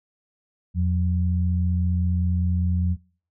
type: tone pair together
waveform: sine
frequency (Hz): 85.04 / 180.2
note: F2 / F#3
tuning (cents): -46 / -45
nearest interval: octave + minor second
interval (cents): 1301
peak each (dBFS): -20 / -25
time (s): 0.74-2.97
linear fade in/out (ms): 50
effects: noise-tail reverb RT60 0.5 s tail -25 dB re dry

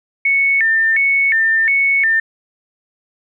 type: tone with vibrato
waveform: sine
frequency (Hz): 1994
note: B6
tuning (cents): +16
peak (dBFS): -11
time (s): 0.25-2.2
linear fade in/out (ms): 5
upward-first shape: square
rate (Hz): 1.4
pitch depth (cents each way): 180
effects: none

